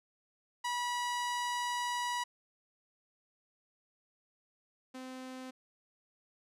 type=tone pair in turn; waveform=sawtooth; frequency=972 / 258.1 Hz; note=B5 / C4; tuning=-28 / -23 cents; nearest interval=octave + major seventh; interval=2295 cents; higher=first; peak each=-29 / -39 dBFS; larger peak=first; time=0.64-2.24 / 4.94-5.51 s; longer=first; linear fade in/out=10 ms; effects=low-pass 10000 Hz 12 dB/octave